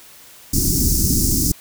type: band-stop noise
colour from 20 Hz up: pink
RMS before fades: -17 dBFS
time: 0.53-1.52 s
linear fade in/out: 5 ms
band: 340 to 5100 Hz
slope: 48 dB/octave
effects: white hiss -44 dBFS RMS until 1.6 s